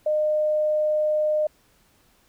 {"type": "tone", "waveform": "sine", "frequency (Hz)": 610, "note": "D#5", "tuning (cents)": -34, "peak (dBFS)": -19, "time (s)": [0.06, 1.47], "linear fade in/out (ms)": 5, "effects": ["pink hiss -61 dBFS RMS until 2.28 s"]}